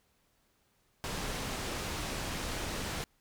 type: low-pass noise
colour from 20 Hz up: pink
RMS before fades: -37 dBFS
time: 1.04-3.04 s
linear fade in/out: 0 ms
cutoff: 8800 Hz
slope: 12 dB/octave
effects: pink hiss -72 dBFS RMS until 3.2 s